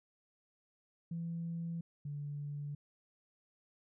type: tone pair in turn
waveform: sine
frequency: 167.6 / 145.11 Hz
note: E3 / D3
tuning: +29 / -20 cents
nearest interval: major second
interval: 249 cents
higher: first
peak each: -36 / -38 dBFS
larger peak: first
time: 1.11-1.81 / 2.05-2.75 s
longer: neither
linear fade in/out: 5 ms
effects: tanh soft clip ceiling -32 dBFS